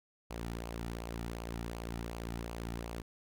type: tone with flanger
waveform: sawtooth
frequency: 57.6 Hz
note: A#1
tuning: 20 cents flat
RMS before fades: -41 dBFS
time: 0.3-3.02 s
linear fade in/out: 10 ms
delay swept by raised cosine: 0.53 to 1.93 ms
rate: 2.7 Hz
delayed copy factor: -0.5
effects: none